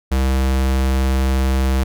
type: tone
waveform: square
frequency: 65.9 Hz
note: C2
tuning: 13 cents sharp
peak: -15 dBFS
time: 0.11-1.84 s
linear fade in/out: 10 ms
effects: none